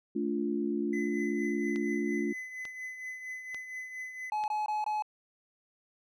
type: chord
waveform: sine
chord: D minor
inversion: second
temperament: equal with one note detuned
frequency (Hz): 220 / 288.5 / 349.2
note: A3 / D4 / F4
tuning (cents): 0 / -31 / 0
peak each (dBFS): -33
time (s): 0.15-2.33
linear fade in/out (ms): 10
type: tone with tremolo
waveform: triangle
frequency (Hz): 2021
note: B6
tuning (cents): +39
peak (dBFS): -34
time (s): 0.93-4.3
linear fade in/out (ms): 2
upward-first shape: triangle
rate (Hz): 4.3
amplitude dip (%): 60
type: click train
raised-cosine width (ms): 0.2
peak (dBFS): -27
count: 4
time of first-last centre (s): 1.76-4.439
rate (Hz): 1.12
type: tone bursts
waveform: triangle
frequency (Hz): 850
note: G#5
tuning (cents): +40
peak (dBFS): -27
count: 4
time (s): 4.32-5.023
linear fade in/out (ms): 2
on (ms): 160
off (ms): 21
effects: none